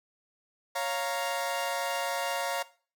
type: chord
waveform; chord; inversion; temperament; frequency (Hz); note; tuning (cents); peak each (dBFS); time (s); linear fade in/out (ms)
sawtooth; Bb minor; first; equal; 554.4 / 698.5 / 932.3; Db5 / F5 / Bb5; 0 / 0 / 0; -30; 0.75-2.63; 10
effects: noise-tail reverb RT60 0.4 s tail -18 dB re dry